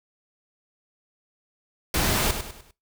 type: noise with echo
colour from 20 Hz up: pink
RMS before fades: -23 dBFS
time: 1.94-2.31 s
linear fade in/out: 2 ms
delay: 100 ms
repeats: 4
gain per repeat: -8 dB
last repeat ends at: 2.71 s
effects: noise-tail reverb RT60 0.2 s tail -19 dB re dry